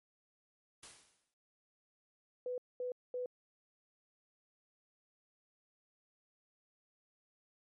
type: noise with exponential decay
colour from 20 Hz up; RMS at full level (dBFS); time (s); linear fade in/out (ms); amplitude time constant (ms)
white; -49; 0.83-1.34; 2; 110
type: tone bursts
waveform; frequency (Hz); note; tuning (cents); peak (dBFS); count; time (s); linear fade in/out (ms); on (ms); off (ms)
sine; 497.7; B4; +13; -36; 3; 2.46-3.26; 2; 120; 220
effects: MP3 48 kbps